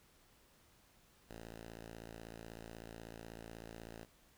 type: tone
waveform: 5% pulse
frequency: 56.2 Hz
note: A1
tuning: 37 cents sharp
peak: -38 dBFS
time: 1.29-4.05 s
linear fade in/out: 5 ms
effects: pink hiss -68 dBFS RMS until 4.37 s